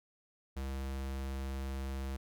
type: tone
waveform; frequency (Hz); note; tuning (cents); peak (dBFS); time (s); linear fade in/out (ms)
square; 67.1; C2; +44; -37; 0.56-2.17; 10
effects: none